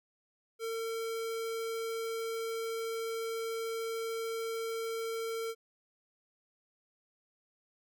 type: tone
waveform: square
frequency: 453.4 Hz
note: A#4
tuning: 48 cents flat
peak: -35 dBFS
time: 0.59-5.55 s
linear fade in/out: 50 ms
effects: none